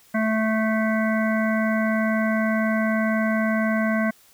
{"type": "harmonic tone", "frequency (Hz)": 219.5, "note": "A3", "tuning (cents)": -4, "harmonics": [1, 3, 5, 7, 9, 10], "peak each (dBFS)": [-21, -26, -32, -29, -31, -40], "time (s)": [0.14, 4.11], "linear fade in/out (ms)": 10, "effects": ["white hiss -55 dBFS RMS until 4.33 s"]}